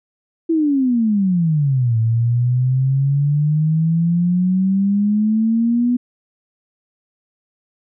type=exponential two-way sweep; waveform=sine; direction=down then up; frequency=335.5 to 111.6 to 247.3 Hz; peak=-13 dBFS; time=0.49-5.97 s; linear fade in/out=10 ms; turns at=1.98 s; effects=none